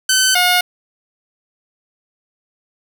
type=tone pair in turn; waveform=10% pulse; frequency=1525 / 719.7 Hz; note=G6 / F#5; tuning=-48 / -48 cents; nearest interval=octave + minor second; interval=1300 cents; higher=first; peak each=-3 dBFS; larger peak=neither; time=0.09-0.35 / 0.35-0.61 s; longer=neither; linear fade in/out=5 ms; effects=none